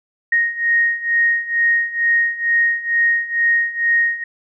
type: beating tone pair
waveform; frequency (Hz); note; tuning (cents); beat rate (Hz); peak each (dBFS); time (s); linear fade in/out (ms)
sine; 1864.7 / 1866.9; A#6 / A#6; 0 / +2; 2.2; -19 / -16; 0.32-4.24; 5
effects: none